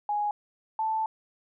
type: tone pair in turn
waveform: sine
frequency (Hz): 830.6 / 880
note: G#5 / A5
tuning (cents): 0 / 0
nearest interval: minor second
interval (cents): 100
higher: second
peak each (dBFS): -25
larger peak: neither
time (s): 0.09-0.31 / 0.79-1.06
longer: second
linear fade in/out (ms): 2
effects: none